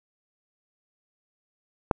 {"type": "click", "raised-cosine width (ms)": 1, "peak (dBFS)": -6, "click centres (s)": 1.912, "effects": []}